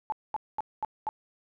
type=tone bursts; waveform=sine; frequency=864 Hz; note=A5; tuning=32 cents flat; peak=-27 dBFS; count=5; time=0.1-1.09 s; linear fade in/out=0 ms; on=22 ms; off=220 ms; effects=none